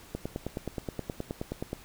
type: click train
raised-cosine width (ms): 2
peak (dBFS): -19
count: 16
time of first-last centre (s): 0.15-1.731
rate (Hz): 9.49
effects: pink hiss -52 dBFS RMS until 1.84 s